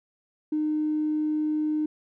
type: tone with tanh clipping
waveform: triangle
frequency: 305.8 Hz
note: D#4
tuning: 30 cents flat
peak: -23 dBFS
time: 0.52-1.86 s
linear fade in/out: 5 ms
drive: 4 dB
effects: none